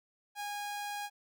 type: tone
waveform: sawtooth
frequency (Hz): 821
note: G#5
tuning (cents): -20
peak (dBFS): -33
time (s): 0.35-1.1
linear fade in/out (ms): 50
effects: none